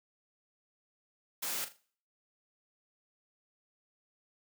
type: noise with echo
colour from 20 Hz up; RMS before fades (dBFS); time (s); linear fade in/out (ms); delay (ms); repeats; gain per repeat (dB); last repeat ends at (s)
white; -36; 1.42-1.65; 10; 40; 3; -11; 1.77
effects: noise-tail reverb RT60 0.5 s tail -21 dB re dry + high-pass 200 Hz 12 dB/octave